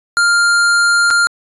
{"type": "tone with dropouts", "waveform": "square", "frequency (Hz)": 1400, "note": "F6", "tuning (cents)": 4, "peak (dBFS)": -10, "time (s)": [0.17, 1.27], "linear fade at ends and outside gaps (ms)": 0, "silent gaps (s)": [1.104, 1.109], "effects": ["resampled to 24000 Hz"]}